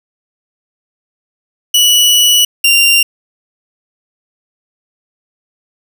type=tone pair in turn; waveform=sawtooth; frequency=2944 / 2779 Hz; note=F#7 / F7; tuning=-9 / -9 cents; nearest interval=minor second; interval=100 cents; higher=first; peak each=-3 dBFS; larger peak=neither; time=1.74-2.45 / 2.64-3.03 s; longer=first; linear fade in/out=5 ms; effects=none